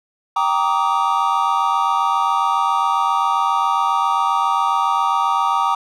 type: chord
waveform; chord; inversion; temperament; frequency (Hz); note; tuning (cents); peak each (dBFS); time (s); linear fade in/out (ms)
triangle; Eb major seventh; first; equal with one note detuned; 784 / 932.3 / 1157.1 / 1244.5; G5 / Bb5 / D6 / Eb6; 0 / 0 / -26 / 0; -20 / -18 / -18 / -20; 0.36-5.75; 5
effects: none